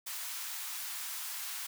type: high-pass noise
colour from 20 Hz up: white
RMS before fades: -40 dBFS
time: 0.06-1.67 s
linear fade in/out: 10 ms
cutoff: 870 Hz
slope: 24 dB/octave
effects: none